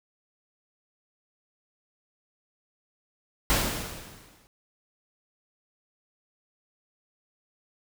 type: noise with exponential decay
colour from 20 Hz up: pink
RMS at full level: -22 dBFS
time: 3.5-4.47 s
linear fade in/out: 0 ms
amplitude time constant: 210 ms
effects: none